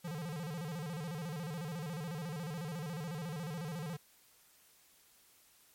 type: tone with vibrato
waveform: square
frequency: 160.5 Hz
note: E3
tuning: 46 cents flat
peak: -39 dBFS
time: 0.04-3.97 s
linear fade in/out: 10 ms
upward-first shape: square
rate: 14 Hz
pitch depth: 150 cents each way
effects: white hiss -65 dBFS RMS until 5.74 s + MP3 64 kbps